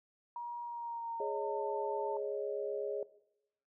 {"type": "tone with pitch glide", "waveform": "sine", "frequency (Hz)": [952, 893.4], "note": ["A#5", "A5"], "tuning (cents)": [36, 26], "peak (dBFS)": -38, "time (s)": [0.36, 2.17], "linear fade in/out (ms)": 2, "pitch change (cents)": -110, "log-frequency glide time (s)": [0.63, 1.64]}
{"type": "chord", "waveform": "sine", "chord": "Ab suspended fourth", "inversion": "none", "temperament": "equal", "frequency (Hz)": [415.3, 554.4, 622.3], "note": ["Ab4", "Db5", "Eb5"], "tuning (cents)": [0, 0, 0], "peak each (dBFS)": [-37, -39, -42], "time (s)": [1.2, 3.03], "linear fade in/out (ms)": 2}
{"effects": ["noise-tail reverb RT60 0.8 s tail -18 dB re dry"]}